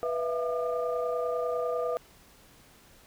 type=tone cluster; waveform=sine; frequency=492.1 / 652 / 682 / 1205 Hz; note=B4 / E5 / F5 / D6; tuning=-6 / -19 / -41 / +44 cents; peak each=-29 / -33 / -37 / -36 dBFS; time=0.03-1.97 s; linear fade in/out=0 ms; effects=tanh soft clip ceiling -17 dBFS + pink hiss -57 dBFS RMS until 3.06 s